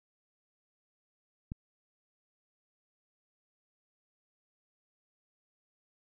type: click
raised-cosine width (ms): 5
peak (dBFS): -25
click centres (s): 1.519
effects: none